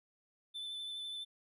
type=tone with vibrato; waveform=triangle; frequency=3520 Hz; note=A7; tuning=in tune; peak=-39 dBFS; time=0.54-1.25 s; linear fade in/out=20 ms; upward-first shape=sine; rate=12 Hz; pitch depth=17 cents each way; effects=none